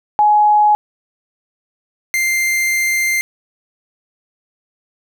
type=tone pair in turn; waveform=sine / 45% pulse; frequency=840 / 2095 Hz; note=G#5 / C7; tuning=+19 / +2 cents; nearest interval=octave + major third; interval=1583 cents; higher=second; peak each=-8 / -14 dBFS; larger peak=first; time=0.19-0.75 / 2.14-3.21 s; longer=second; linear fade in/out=0 ms; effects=none